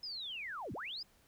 sine linear two-way sweep, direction down then up, 5180 to 70.9 to 5180 Hz, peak -40 dBFS, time 0.03-1.03 s, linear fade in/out 5 ms, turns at 0.73 s, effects pink hiss -68 dBFS RMS until 1.27 s

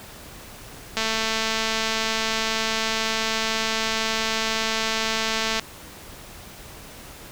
click train, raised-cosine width 0.2 ms, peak -7 dBFS, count 1028, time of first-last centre 0.97-5.596 s, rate 222 Hz, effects pink hiss -42 dBFS RMS until 7.31 s

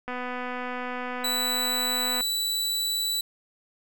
click train, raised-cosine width 0.5 ms, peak -19 dBFS, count 531, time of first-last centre 0.08-2.209 s, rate 249 Hz
sawtooth tone, 3951 Hz, B7, in tune, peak -22 dBFS, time 1.24-3.21 s, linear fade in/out 5 ms
effects none

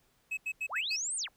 triangle tone bursts, 2573 Hz, E7, 43 cents flat, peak -30 dBFS, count 5, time 0.31-0.965 s, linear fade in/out 10 ms, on 63 ms, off 85 ms
sine linear two-way sweep, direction up then down, 395.8 to 9030 to 395.8 Hz, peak -32 dBFS, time 0.69-1.29 s, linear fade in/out 50 ms, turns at 1.16 s
effects pink hiss -70 dBFS RMS until 1.36 s

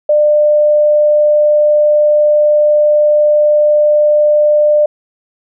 sine tone, 598 Hz, D5, 31 cents sharp, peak -6 dBFS, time 0.09-4.86 s, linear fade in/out 5 ms, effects none

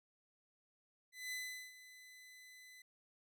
sawtooth tone with ADSR envelope, 2010 Hz, B6, 30 cents sharp, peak -37 dBFS, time 1.12-2.82 s, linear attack 200 ms, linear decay 400 ms, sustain -16 dB, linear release 4 ms, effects none

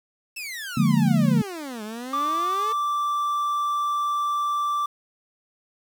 sawtooth exponential two-way sweep, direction down then up, 2705 to 207.7 to 451.1 Hz, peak -28 dBFS, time 0.36-2.73 s, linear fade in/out 10 ms, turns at 1.83 s
sine chord, Bb dominant seventh, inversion first, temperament just, 145.68 / 174.81 / 209.8 / 233.1 Hz, D3 / F3 / Ab3 / Bb3, -14 / +2 / +18 / 0 cents, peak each -22 dBFS, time 0.77-1.42 s, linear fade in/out 5 ms
triangle tone, 1171 Hz, D6, 5 cents flat, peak -20 dBFS, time 2.13-4.86 s, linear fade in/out 5 ms
effects 8-bit

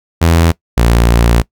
sawtooth tone pair in turn, 83.3 / 58.08 Hz, E2 / A#1, +19 / -6 cents, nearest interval tritone, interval 625 cents, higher first, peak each -3 dBFS, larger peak neither, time 0.21-0.52 / 0.77-1.42 s, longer second, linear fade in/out 10 ms, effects noise-tail reverb RT60 0.1 s tail -21 dB re dry

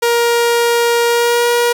sawtooth tone with pitch glide, 471.4 to 477.7 Hz, A#4 to A#4, +19 to +42 cents, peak -7 dBFS, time 0.02-1.73 s, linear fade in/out 10 ms, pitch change +23 cents, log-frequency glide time 1.07-1.48 s, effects none

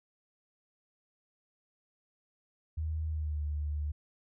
sine tone with pitch glide, 78.7 to 74.33 Hz, D#2 to D2, +20 to +21 cents, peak -31 dBFS, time 2.77-3.92 s, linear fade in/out 10 ms, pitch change -99 cents, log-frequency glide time 3.08-3.4 s, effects none

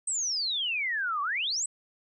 sine exponential two-way sweep, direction down then up, 8372 to 1108.7 to 8372 Hz, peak -27 dBFS, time 0.07-1.66 s, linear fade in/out 5 ms, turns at 1.22 s, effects none

